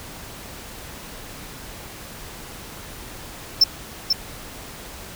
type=tone with echo; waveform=triangle; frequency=5330 Hz; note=E8; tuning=18 cents sharp; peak=-8 dBFS; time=3.61-3.64 s; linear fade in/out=5 ms; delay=490 ms; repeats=1; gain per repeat=-6 dB; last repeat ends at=4.13 s; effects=pink hiss -38 dBFS RMS until 5.15 s